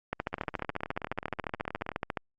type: two click trains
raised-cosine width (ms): 0.5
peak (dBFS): -23 / -15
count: 31 / 30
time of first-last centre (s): 0.33-1.917 / 0.13-2.172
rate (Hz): 18.9 / 14.2
effects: Opus 48 kbps